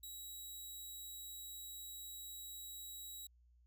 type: tone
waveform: 10% pulse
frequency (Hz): 3872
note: B7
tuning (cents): -35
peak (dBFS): -40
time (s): 0.03-3.27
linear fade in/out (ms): 5
effects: added 60 Hz sine -65 dBFS peak until 3.66 s